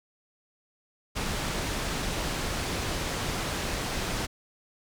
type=low-pass noise; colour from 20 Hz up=pink; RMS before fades=-31 dBFS; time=1.15-4.27 s; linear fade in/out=20 ms; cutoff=8000 Hz; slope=12 dB/octave; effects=none